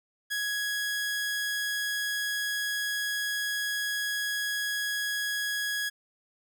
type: tone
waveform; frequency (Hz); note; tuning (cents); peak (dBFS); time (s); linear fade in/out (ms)
sawtooth; 1665; G#6; +4; -25; 0.3-5.9; 20
effects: none